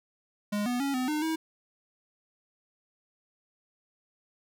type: tone with pitch steps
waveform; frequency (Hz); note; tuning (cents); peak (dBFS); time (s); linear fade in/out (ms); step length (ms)
square; 206.8 / 245.5 / 277.9 / 254.3 / 303.4 / 320.4; G#3 / B3 / C#4 / C4 / D#4 / E4; -7 / -10 / +4 / -49 / -44 / -49; -28; 0.52-1.36; 10; 140
effects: none